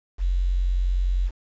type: tone with quantisation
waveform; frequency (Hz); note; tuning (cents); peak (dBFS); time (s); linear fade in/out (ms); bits
sine; 45.09; F#1; -44; -19; 0.18-1.31; 50; 8
effects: resampled to 16000 Hz